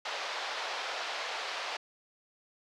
pink band-pass noise, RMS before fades -37 dBFS, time 0.05-1.77 s, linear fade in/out 5 ms, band 580 to 5000 Hz, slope 24 dB/octave, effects none

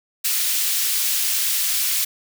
white high-pass noise, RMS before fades -21 dBFS, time 0.24-2.05 s, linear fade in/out 10 ms, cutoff 2300 Hz, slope 12 dB/octave, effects none

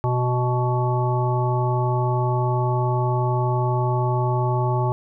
harmonic tone, 124.1 Hz, B2, 9 cents sharp, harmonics 1 / 3 / 5 / 7 / 9, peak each -20 / -27 / -30 / -26 / -31 dBFS, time 0.04-4.92 s, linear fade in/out 0 ms, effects none

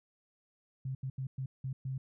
sine tone bursts at uneven times, 132.2 Hz, C3, 18 cents sharp, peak -34 dBFS, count 6, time 0.85-0.95 / 1.03-1.1 / 1.18-1.27 / 1.38-1.46 / 1.64-1.73 / 1.85-1.98 s, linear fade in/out 5 ms, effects none

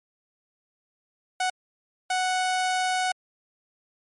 sawtooth tone bursts at uneven times, 740 Hz, F#5, in tune, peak -19 dBFS, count 2, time 1.4-1.5 / 2.1-3.12 s, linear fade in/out 5 ms, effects MP3 48 kbps

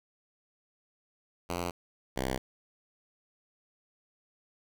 5% pulse tone pair in turn, 87.31 / 64.92 Hz, F2 / C2, 0 / -13 cents, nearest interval perfect fourth, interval 513 cents, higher first, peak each -21 / -19 dBFS, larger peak second, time 1.49-1.71 / 2.16-2.38 s, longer neither, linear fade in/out 10 ms, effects none

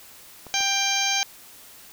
clicks, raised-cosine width 1 ms, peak -26 dBFS, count 2, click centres 0.467 / 0.606 s
harmonic tone, 790 Hz, G5, 13 cents sharp, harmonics 1 / 2 / 3 / 4 / 5 / 6 / 7 / 8, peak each -29 / -32 / -27 / -28 / -31 / -32 / -32 / -27 dBFS, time 0.54-1.23 s, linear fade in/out 0 ms
effects white hiss -47 dBFS RMS until 1.92 s

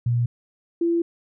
sine tone pair in turn, 119.7 / 338.6 Hz, A#2 / E4, +46 / +46 cents, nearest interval octave + tritone, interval 1800 cents, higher second, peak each -18 dBFS, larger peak neither, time 0.06-0.26 / 0.81-1.02 s, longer second, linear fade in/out 5 ms, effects none

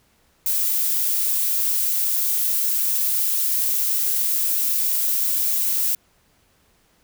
violet noise, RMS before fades -21 dBFS, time 0.46-5.95 s, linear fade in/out 2 ms, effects pink hiss -61 dBFS RMS until 7.03 s

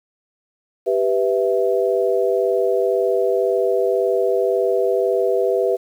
sine chord, E minor, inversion first, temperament equal, 392 / 493.9 / 659.3 Hz, G4 / B4 / E5, 0 / 0 / 0 cents, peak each -19 / -19 / -22 dBFS, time 0.86-5.77 s, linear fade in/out 20 ms, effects 8-bit

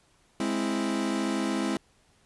40% pulse chord, Ab augmented, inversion none, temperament equal, 207.7 / 261.6 / 329.6 Hz, Ab3 / C4 / E4, 0 / 0 / 0 cents, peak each -30 dBFS, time 0.4-1.77 s, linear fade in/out 2 ms, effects pink hiss -64 dBFS RMS until 2.25 s + resampled to 24000 Hz

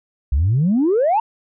sine exponential sweep, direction up, 61.7 to 932.3 Hz, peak -12 dBFS, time 0.32-1.2 s, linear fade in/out 5 ms, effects tanh soft clip ceiling -10 dBFS

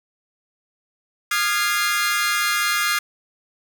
sawtooth chord, F minor seventh, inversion third, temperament equal with one note detuned, 1221 / 1396.9 / 1661.2 / 2093 Hz, Eb6 / F6 / Ab6 / C7, -33 / 0 / 0 / 0 cents, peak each -21 dBFS, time 1.31-2.99 s, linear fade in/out 5 ms, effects 8-bit

